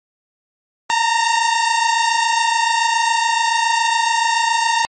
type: tone pair together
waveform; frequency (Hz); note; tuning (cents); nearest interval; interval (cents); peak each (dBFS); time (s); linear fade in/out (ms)
sawtooth; 905.2 / 932.3; A5 / A#5; +49 / 0; minor second; 51; -14 / -13; 0.9-4.85; 0
effects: MP3 32 kbps